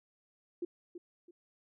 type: tone with echo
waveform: sine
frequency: 349.2 Hz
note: F4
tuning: in tune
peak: -33 dBFS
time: 0.62-0.65 s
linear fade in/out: 5 ms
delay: 330 ms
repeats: 2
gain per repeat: -10 dB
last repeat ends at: 1.31 s
effects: none